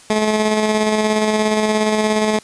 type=tone with tremolo; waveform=15% pulse; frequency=214.8 Hz; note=A3; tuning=41 cents flat; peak=-7 dBFS; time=0.1-2.39 s; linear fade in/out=2 ms; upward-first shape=square; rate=17 Hz; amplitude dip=30%; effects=white hiss -44 dBFS RMS until 2.43 s + resampled to 22050 Hz